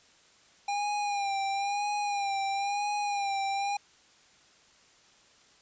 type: tone with vibrato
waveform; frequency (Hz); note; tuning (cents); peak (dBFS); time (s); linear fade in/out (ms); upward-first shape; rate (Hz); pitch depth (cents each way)
square; 806; G5; +48; -29; 0.68-3.77; 5; sine; 1; 46
effects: white hiss -60 dBFS RMS until 5.61 s + resampled to 16000 Hz